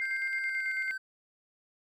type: tone with tremolo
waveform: sine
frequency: 2106 Hz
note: C7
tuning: 11 cents sharp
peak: -30 dBFS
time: 0-0.91 s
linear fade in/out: 0 ms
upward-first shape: square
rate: 9.1 Hz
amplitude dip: 45%
type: tone with pitch glide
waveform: triangle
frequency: 1574 to 1544.3 Hz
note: G6 to G6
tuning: +7 to -26 cents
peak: -32 dBFS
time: 0.01-0.98 s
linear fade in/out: 10 ms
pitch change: -33 cents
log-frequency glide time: 0.38-0.7 s
effects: none